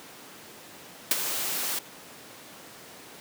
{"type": "noise with ADSR envelope", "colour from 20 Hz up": "white", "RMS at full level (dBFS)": -19, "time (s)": [1.11, 1.79], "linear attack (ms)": 3, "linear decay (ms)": 22, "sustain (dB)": -11, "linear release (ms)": 5, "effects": ["pink hiss -46 dBFS RMS until 3.2 s", "high-pass 200 Hz 12 dB/octave"]}